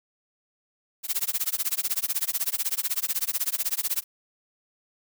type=noise with tremolo; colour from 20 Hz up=blue; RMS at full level=-24 dBFS; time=1.03-4.04 s; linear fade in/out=50 ms; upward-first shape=sine; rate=16 Hz; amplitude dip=100%; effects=none